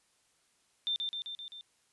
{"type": "tone with echo", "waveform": "sine", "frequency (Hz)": 3581, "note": "A7", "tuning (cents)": 30, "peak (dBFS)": -29, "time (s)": [0.87, 0.96], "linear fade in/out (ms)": 0, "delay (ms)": 130, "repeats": 5, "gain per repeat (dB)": -3, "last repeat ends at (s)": 1.61, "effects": ["white hiss -71 dBFS RMS until 1.92 s", "resampled to 24000 Hz"]}